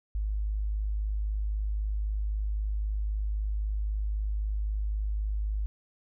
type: tone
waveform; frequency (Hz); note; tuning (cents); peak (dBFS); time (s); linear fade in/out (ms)
sine; 51.91; G#1; 0; -27; 0.15-5.66; 0
effects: none